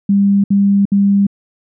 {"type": "tone bursts", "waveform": "sine", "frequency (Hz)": 199.5, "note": "G3", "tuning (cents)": 31, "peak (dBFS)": -8, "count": 3, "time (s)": [0.09, 1.268], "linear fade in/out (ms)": 5, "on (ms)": 350, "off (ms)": 64, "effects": []}